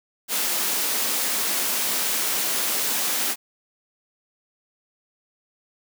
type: high-pass noise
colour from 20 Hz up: white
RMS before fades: -24 dBFS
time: 0.28-3.36 s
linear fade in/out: 50 ms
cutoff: 180 Hz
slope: 48 dB/octave
effects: none